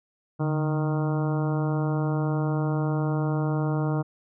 harmonic tone with a mistuned harmonic, 154.9 Hz, D#3, 7 cents flat, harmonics 1 / 2 / 3 / 4 / 5 / 6 / 7 / 8 / 9, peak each -24 / -30 / -34 / -36 / -38 / -40 / -41 / -42 / -43 dBFS, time 0.39-4.03 s, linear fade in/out 20 ms, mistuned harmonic 1, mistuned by -78 cents, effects none

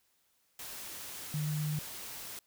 sine tone in noise, 151.4 Hz, D#3, 47 cents flat, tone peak -31 dBFS, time 1.34-1.79 s, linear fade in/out 2 ms, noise white, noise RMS -44 dBFS, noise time 0.59-2.39 s, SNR +10 dB, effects white hiss -73 dBFS RMS until 2.46 s

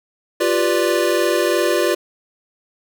square chord, G dominant seventh, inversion third, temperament equal, 349.2 / 392 / 493.9 / 587.3 Hz, F4 / G4 / B4 / D5, 0 / 0 / 0 / 0 cents, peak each -20 / -23 / -23 / -21 dBFS, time 0.4-1.95 s, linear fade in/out 10 ms, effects none

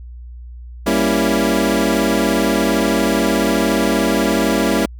25% pulse chord, G diminished seventh, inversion none, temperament equal, 196 / 233.1 / 277.2 / 329.6 Hz, G3 / Bb3 / Db4 / Fb4, 0 / 0 / 0 / 0 cents, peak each -16 dBFS, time 0.86-4.86 s, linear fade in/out 10 ms, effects added 60 Hz sine -31 dBFS peak until 4.99 s

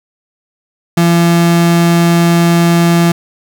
35% pulse tone, 170 Hz, F3, 46 cents flat, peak -5 dBFS, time 0.97-3.12 s, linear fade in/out 5 ms, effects none

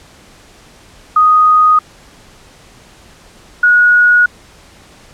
sine tone pair in turn, 1244.5 / 1453.5 Hz, D#6 / F#6, 0 / -31 cents, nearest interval minor third, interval 269 cents, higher second, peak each -5 dBFS, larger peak neither, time 1.16-1.79 / 3.63-4.26 s, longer neither, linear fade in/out 5 ms, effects pink hiss -42 dBFS RMS until 5.13 s + low-pass 9000 Hz 12 dB/octave

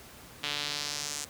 sawtooth tone with band-pass filter sweep, 146.3 Hz, D3, 6 cents flat, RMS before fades -35 dBFS, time 0.43-1.25 s, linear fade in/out 10 ms, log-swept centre 3300 to 7300 Hz, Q 2, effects pink hiss -50 dBFS RMS until 1.29 s + high-pass 60 Hz 12 dB/octave

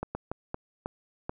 slowing click train, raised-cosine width 1 ms, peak -18 dBFS, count 6, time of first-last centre 0.03-1.295 s, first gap 120 ms, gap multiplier 1.38, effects none

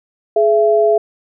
sine tone pair together, 422.1 / 670 Hz, G#4 / E5, +28 / +28 cents, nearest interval minor sixth, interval 800 cents, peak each -12 dBFS, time 0.36-0.98 s, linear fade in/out 5 ms, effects none

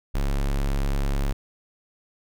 square tone, 34.65 Hz, C#1, in tune, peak -22 dBFS, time 0.14-1.33 s, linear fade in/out 10 ms, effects none

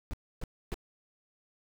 brown noise bursts, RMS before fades -34 dBFS, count 3, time 0.11-0.742 s, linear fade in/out 0 ms, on 24 ms, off 280 ms, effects none

